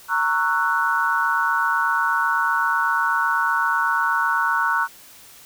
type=chord; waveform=sine; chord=F# dominant seventh; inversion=first; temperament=just; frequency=925 / 1110 / 1332 / 1480 Hz; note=A#5 / C#6 / E6 / F#6; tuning=-14 / +2 / +18 / 0 cents; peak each=-24 / -24 / -25 / -21 dBFS; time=0.08-4.88 s; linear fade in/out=50 ms; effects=white hiss -46 dBFS RMS until 5.45 s